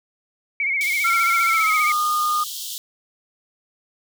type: tone with vibrato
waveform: sine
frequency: 2217 Hz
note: C#7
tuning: in tune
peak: -19 dBFS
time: 0.6-1.92 s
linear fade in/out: 2 ms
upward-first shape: sine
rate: 15 Hz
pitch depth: 72 cents each way
type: high-pass noise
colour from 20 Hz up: pink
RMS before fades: -31 dBFS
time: 0.81-2.78 s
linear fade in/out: 0 ms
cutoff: 3000 Hz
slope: 96 dB/octave
type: tone with pitch glide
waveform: sine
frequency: 1363 to 1221.3 Hz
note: F6 to D#6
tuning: -43 to -33 cents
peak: -18 dBFS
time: 1.04-2.44 s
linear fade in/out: 10 ms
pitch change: -190 cents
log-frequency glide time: 1.45-1.86 s
effects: none